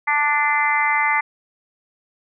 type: harmonic tone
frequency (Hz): 293.7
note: D4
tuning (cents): 0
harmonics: 3 / 4 / 5 / 6 / 7 / 8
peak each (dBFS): -21 / -24 / -30 / -26 / -19 / -31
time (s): 0.07-1.21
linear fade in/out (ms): 10
effects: none